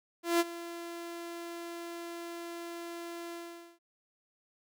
sawtooth tone with ADSR envelope, 340.8 Hz, F4, 42 cents flat, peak -19 dBFS, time 0.23-3.79 s, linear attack 170 ms, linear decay 33 ms, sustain -17 dB, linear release 460 ms, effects none

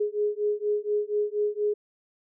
sine beating tone pair, 415.3 / 419.5 Hz, G#4 / G#4, 0 / +17 cents, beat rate 4.2 Hz, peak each -27 dBFS, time 0-1.74 s, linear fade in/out 10 ms, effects none

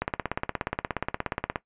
click train, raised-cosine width 0.5 ms, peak -11 dBFS, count 27, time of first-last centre 0.02-1.558 s, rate 16.9 Hz, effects noise-tail reverb RT60 0.1 s tail -17 dB re dry + resampled to 8000 Hz

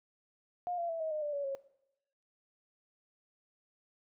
sine tone with pitch steps, 711 / 684.8 / 659.6 / 635.3 / 611.9 / 589.3 / 567.6 / 546.7 Hz, F5 / F5 / E5 / D#5 / D#5 / D5 / C#5 / C#5, +31 / -34 / +1 / +36 / -29 / +6 / +41 / -24 cents, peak -33 dBFS, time 0.67-1.55 s, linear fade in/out 0 ms, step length 110 ms, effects noise-tail reverb RT60 0.8 s tail -19 dB re dry

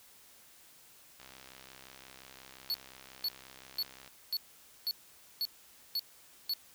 click train, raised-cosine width 0.2 ms, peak -33 dBFS, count 190, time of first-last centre 1.2-4.077 s, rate 65.7 Hz
square tone bursts, 4415 Hz, C#8, 8 cents flat, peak -31 dBFS, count 8, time 2.7-6.536 s, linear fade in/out 0 ms, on 42 ms, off 500 ms
effects white hiss -59 dBFS RMS until 6.74 s

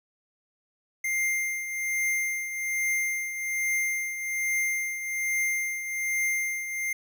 square tone with tremolo, 2100 Hz, C7, 6 cents sharp, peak -24 dBFS, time 1.04-6.93 s, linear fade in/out 5 ms, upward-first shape triangle, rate 1.2 Hz, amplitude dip 65%, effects none

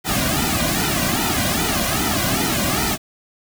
pink noise with flanger, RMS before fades -20 dBFS, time 0.04-2.98 s, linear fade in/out 50 ms, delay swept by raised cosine 1.8 to 2.32 ms, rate 2.5 Hz, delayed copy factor -0.95, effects none

